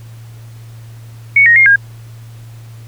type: tone with pitch steps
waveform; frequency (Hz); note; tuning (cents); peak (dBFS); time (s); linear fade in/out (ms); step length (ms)
sine; 2223 / 1871 / 2128 / 1621; C#7 / A#6 / C7 / G#6; +4 / +6 / +29 / -42; -4; 1.36-1.76; 5; 100
effects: added 114 Hz sine -31 dBFS peak until 2.87 s + pink hiss -46 dBFS RMS until 2.87 s